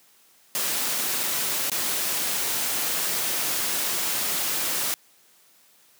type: noise with dropouts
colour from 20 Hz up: white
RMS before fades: -26 dBFS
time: 0.55-4.94 s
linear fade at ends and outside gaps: 0 ms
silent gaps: 1.233-1.237 / 1.698-1.717 s
effects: white hiss -58 dBFS RMS until 5.99 s + high-pass 150 Hz 12 dB/octave